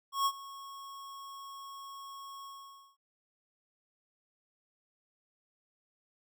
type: tone with ADSR envelope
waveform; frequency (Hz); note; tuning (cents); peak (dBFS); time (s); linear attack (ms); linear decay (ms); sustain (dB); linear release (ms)
square; 1099; C#6; -15; -26; 0.12-2.97; 140; 57; -19; 530
effects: none